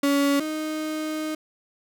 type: tone pair in turn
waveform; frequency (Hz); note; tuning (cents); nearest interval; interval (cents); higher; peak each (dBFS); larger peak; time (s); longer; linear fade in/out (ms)
35% pulse; 281.8 / 310.3; C#4 / D#4; +29 / -5; major second; 166; second; -17 / -25; first; 0.03-0.4 / 0.4-1.35; second; 5
effects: none